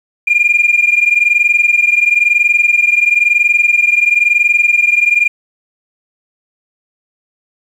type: tone pair together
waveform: sine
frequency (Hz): 2400 / 2421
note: D7 / D#7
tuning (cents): +37 / -48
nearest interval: unison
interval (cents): 15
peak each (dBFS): -10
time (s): 0.27-5.28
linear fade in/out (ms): 10
effects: tanh soft clip ceiling -2 dBFS + 7-bit